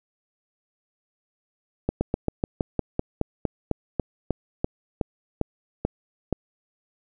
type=slowing click train; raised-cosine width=2 ms; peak=-9 dBFS; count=18; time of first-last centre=1.89-6.327 s; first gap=120 ms; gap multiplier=1.09; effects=none